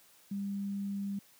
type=tone; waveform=sine; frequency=199.3 Hz; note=G3; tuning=29 cents sharp; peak=-33 dBFS; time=0.31-1.19 s; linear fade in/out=5 ms; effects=white hiss -62 dBFS RMS until 1.39 s + high-pass 100 Hz 12 dB/octave